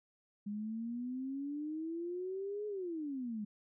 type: exponential two-way sweep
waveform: sine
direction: up then down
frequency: 203.1 to 424.4 to 203.1 Hz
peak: -37 dBFS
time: 0.46-3.45 s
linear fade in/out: 10 ms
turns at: 2.67 s
effects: none